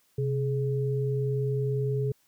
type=tone pair together; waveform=sine; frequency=131.1 / 420.9 Hz; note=C3 / G#4; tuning=+4 / +23 cents; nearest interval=octave + minor sixth; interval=2019 cents; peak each=-26 / -30 dBFS; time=0.18-2.12 s; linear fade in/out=5 ms; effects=white hiss -67 dBFS RMS until 2.27 s